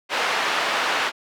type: band-pass noise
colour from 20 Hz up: pink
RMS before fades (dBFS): -23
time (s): 0.09-1.12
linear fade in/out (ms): 50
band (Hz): 750 to 3200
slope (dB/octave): 12
effects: none